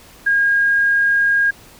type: tone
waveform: sine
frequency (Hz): 1626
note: G#6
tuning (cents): -37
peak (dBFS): -12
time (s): 0.26-1.51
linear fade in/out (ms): 10
effects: pink hiss -44 dBFS RMS until 1.79 s